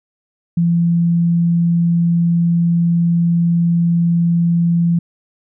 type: tone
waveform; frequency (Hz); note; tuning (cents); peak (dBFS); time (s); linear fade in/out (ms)
sine; 170.1; F3; -45; -11; 0.57-4.99; 5
effects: none